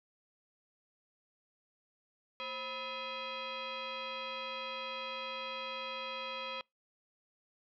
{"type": "tone with frequency modulation", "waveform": "sine", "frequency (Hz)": 987.8, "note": "B5", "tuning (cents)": 0, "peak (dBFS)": -38, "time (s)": [2.4, 6.61], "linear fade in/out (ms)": 0, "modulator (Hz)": 759, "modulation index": 3.6, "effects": ["noise-tail reverb RT60 0.2 s tail -26 dB re dry"]}